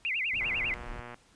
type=tone with vibrato; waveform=sine; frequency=2376 Hz; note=D7; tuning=20 cents sharp; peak=-28 dBFS; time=0.05-0.74 s; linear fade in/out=0 ms; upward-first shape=sine; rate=10 Hz; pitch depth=290 cents each way
type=noise; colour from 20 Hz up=brown; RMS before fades=-43 dBFS; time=0.33-1 s; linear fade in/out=5 ms
type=click train; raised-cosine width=0.5 ms; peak=-28 dBFS; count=89; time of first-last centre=0.41-1.143 s; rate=120 Hz
effects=pink hiss -62 dBFS RMS until 1.35 s + resampled to 22050 Hz